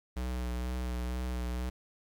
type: tone with vibrato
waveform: square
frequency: 61.74 Hz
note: B1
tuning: in tune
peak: -33 dBFS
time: 0.16-1.7 s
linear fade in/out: 10 ms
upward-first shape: sine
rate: 2.1 Hz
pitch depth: 27 cents each way
effects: 11-bit